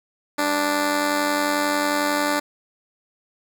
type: tone with amplitude modulation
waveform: 10% pulse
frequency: 293.7 Hz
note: D4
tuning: in tune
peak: -9 dBFS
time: 0.38-2.4 s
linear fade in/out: 10 ms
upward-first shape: sine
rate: 91.1 Hz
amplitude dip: 50%
effects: none